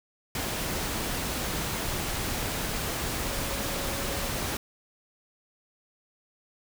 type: tone in noise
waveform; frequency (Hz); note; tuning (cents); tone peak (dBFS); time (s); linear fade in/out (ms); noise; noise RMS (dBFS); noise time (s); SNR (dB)
sine; 554.4; C#5; 0; -40; 3.25-4.32; 2; pink; -31; 0.35-4.57; -12
effects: none